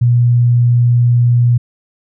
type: tone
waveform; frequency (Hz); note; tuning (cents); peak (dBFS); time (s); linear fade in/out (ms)
sine; 120.7; B2; -39; -7; 0.01-1.58; 10
effects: none